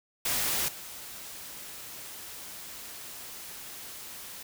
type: noise with level steps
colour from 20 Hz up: white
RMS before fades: -29 / -43 dBFS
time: 0.25-4.43 s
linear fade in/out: 5 ms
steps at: 0.68 s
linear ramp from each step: 5 ms
effects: none